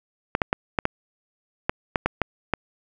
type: clicks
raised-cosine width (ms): 0.5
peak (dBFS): -5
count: 10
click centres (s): 0.351 / 0.418 / 0.529 / 0.788 / 0.854 / 1.695 / 1.958 / 2.06 / 2.217 / 2.537
effects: none